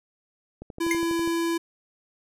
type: click train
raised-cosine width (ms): 2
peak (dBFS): -25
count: 9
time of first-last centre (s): 0.62-1.276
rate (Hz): 12.2
type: tone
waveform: square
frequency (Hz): 335.1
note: E4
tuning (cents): +29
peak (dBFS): -24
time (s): 0.8-1.58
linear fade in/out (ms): 10
type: tone with exponential decay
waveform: square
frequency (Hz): 2119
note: C7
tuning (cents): +21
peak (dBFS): -20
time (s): 0.91-1.01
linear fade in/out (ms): 1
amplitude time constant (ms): 21
effects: resampled to 32000 Hz